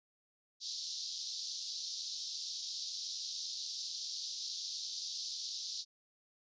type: band-pass noise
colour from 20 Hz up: white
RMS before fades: -42 dBFS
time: 0.6-5.85 s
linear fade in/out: 50 ms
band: 3800 to 5800 Hz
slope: 48 dB/octave
effects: resampled to 16000 Hz